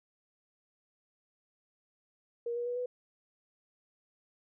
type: tone with pitch steps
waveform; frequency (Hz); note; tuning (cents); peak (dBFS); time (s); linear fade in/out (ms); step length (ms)
sine; 471.9 / 479.6 / 487.4 / 495.4; A#4 / A#4 / B4 / B4; +21 / +49 / -23 / +5; -32; 2.46-2.86; 5; 100
effects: none